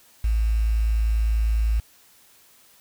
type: tone with quantisation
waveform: sine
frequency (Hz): 55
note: A1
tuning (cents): 0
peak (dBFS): -18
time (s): 0.24-1.8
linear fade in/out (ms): 5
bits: 7
effects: white hiss -55 dBFS RMS until 2.8 s